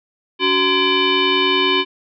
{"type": "tone with frequency modulation", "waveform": "sine", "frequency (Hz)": 1690, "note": "G#6", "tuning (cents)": 30, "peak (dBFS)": -13, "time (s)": [0.39, 1.85], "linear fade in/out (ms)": 50, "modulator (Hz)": 658, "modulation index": 2.8, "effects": []}